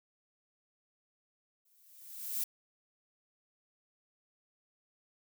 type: noise with exponential growth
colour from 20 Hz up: violet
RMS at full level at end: -32 dBFS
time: 1.65-2.44 s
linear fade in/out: 5 ms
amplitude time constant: 170 ms
effects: none